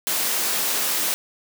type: high-pass noise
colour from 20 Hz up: white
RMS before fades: -23 dBFS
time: 0.07-1.14 s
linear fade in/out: 0 ms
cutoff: 230 Hz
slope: 12 dB/octave
effects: none